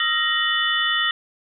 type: tone cluster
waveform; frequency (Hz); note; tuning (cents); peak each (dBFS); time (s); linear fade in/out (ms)
sine; 1258 / 1368 / 1874 / 2984 / 3504; D#6 / F6 / A#6 / F#7 / A7; +19 / -36 / +9 / +14 / -8; -29 / -29 / -22 / -23 / -26; 0-1.11; 2
effects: none